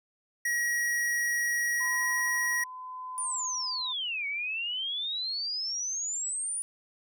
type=tone; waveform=square; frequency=1905 Hz; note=A#6; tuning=37 cents sharp; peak=-27 dBFS; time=0.45-2.64 s; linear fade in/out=5 ms
type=tone with tremolo; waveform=sine; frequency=1017 Hz; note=C6; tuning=50 cents flat; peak=-35 dBFS; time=1.8-3.93 s; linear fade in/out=10 ms; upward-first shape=triangle; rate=0.87 Hz; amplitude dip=45%
type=exponential two-way sweep; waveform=sine; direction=down then up; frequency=9710 to 2217 to 9710 Hz; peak=-30 dBFS; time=3.18-6.62 s; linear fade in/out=0 ms; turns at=4.27 s
effects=none